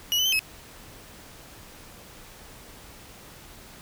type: tone with pitch steps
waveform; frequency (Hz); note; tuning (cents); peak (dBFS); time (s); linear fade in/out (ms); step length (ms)
35% pulse; 2913 / 3014 / 3102 / 2572; F#7 / F#7 / G7 / E7; -28 / +31 / -19 / -43; -19; 0.12-0.392; 0; 68
effects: pink hiss -47 dBFS RMS until 3.81 s